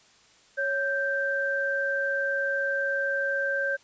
sine tone pair together, 554.4 / 1568 Hz, C#5 / G6, 0 / 0 cents, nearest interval octave + tritone, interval 1800 cents, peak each -29 / -26 dBFS, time 0.57-3.77 s, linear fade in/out 20 ms, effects white hiss -58 dBFS RMS until 3.83 s + resampled to 16000 Hz

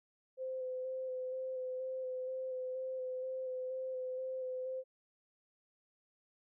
sine tone with vibrato, 515 Hz, C5, 28 cents flat, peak -37 dBFS, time 0.37-4.84 s, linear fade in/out 50 ms, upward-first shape square, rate 2.1 Hz, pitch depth 14 cents each way, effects none

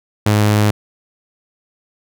sawtooth tone, 105.2 Hz, G#2, 23 cents sharp, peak -7 dBFS, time 0.26-0.71 s, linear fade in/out 5 ms, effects none

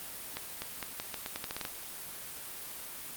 accelerating click train, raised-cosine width 0.2 ms, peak -18 dBFS, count 12, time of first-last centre 0.37-1.651 s, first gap 250 ms, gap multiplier 0.83, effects white hiss -43 dBFS RMS until 3.16 s + Opus 32 kbps

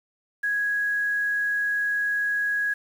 sine tone with quantisation, 1661.2 Hz, G#6, in tune, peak -22 dBFS, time 0.43-2.74 s, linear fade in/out 10 ms, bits 8, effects none

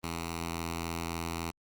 5% pulse tone with notch filter, 83.6 Hz, E2, 25 cents sharp, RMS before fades -36 dBFS, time 0.03-1.51 s, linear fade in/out 10 ms, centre 550 Hz, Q 1.1, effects Opus 24 kbps

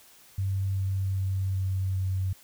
sine tone with pitch steps, 96.8 / 96.19 / 95.58 / 94.97 / 94.37 Hz, G2 / G2 / G2 / F#2 / F#2, -21 / -32 / -43 / +46 / +35 cents, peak -25 dBFS, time 0.38-2.33 s, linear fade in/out 5 ms, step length 390 ms, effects white hiss -55 dBFS RMS until 2.43 s

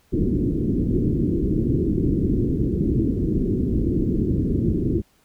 white low-pass noise, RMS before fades -21 dBFS, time 0.12-5.02 s, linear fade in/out 20 ms, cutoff 370 Hz, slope 48 dB/octave, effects pink hiss -61 dBFS RMS until 5.24 s

